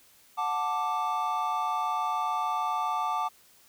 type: chord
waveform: triangle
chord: D major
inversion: first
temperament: just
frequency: 734.2 / 881 / 1174.7 Hz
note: F#5 / A5 / D6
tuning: -14 / +2 / 0 cents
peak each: -31 / -29 / -28 dBFS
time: 0.37-3.29 s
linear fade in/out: 20 ms
effects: white hiss -59 dBFS RMS until 3.68 s